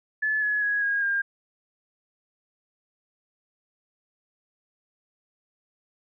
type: tone with pitch steps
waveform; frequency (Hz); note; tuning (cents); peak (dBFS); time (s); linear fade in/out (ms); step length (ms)
sine; 1726 / 1695.4 / 1665.3 / 1635.7 / 1606.7; A6 / G#6 / G#6 / G#6 / G6; -34 / +35 / +4 / -27 / +42; -22; 0.22-1.22; 10; 200
effects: none